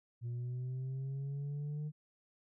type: linear sweep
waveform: sine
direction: up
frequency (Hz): 118.2 to 151.7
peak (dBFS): -34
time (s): 0.21-1.92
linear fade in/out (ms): 50
effects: tanh soft clip ceiling -36 dBFS